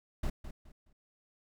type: noise with echo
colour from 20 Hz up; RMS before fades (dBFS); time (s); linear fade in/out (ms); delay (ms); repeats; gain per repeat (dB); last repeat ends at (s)
brown; -32; 0.23-0.3; 5; 210; 3; -11; 0.93
effects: none